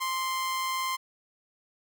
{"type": "tone with amplitude modulation", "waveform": "sawtooth", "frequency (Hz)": 1046.5, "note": "C6", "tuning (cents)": 0, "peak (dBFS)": -23, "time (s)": [0, 0.97], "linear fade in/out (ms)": 20, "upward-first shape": "sine", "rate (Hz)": 181, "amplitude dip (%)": 30, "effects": []}